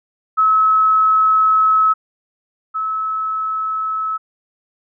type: tone pair in turn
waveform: sine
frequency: 1291 / 1296.9 Hz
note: E6 / E6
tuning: -37 / -29 cents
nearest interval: unison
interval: 8 cents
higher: second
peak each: -10 / -18 dBFS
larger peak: first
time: 0.37-1.94 / 2.74-4.18 s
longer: first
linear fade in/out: 20 ms
effects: none